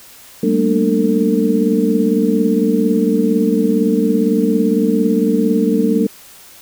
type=tone cluster; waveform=sine; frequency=194.7 / 218.9 / 236.6 / 297 / 451.6 Hz; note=G3 / A3 / A#3 / D4 / A4; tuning=-12 / -9 / +26 / +20 / +45 cents; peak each=-18 dBFS; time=0.43-6.07 s; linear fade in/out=5 ms; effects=white hiss -41 dBFS RMS until 6.61 s